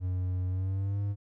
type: tone with pitch glide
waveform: triangle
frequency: 91.5 to 100.94 Hz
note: F#2 to G#2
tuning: -19 to -49 cents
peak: -26 dBFS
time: 0-1.16 s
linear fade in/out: 50 ms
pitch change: +170 cents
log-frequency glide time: 0.48-1 s
effects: none